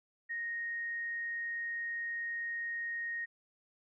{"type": "tone", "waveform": "sine", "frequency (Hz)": 1864.7, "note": "A#6", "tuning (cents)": 0, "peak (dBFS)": -35, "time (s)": [0.29, 3.26], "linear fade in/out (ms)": 20, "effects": []}